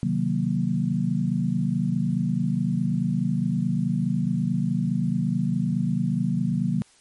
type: chord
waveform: sine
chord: C half-diminished seventh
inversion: none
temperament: equal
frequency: 130.81 / 155.56 / 185 / 233.1 Hz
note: C3 / Eb3 / Gb3 / Bb3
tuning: 0 / 0 / 0 / 0 cents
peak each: -28 / -27 / -25 / -27 dBFS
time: 0.03-6.82 s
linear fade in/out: 0 ms
effects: white hiss -57 dBFS RMS until 7 s + MP3 48 kbps